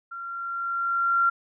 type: tone with level ramp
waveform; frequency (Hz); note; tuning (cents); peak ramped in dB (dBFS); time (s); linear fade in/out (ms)
sine; 1376; F6; -26; -34 to -17; 0.11-1.3; 10
effects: none